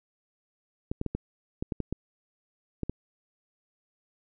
clicks, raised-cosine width 3 ms, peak -17 dBFS, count 10, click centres 0.915 / 1.014 / 1.063 / 1.15 / 1.625 / 1.722 / 1.803 / 1.926 / 2.833 / 2.896 s, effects none

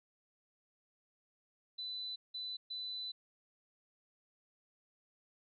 sine tone bursts at uneven times, 3999 Hz, B7, 21 cents sharp, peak -39 dBFS, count 3, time 1.78-2.16 / 2.34-2.57 / 2.7-3.12 s, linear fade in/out 10 ms, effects MP3 32 kbps

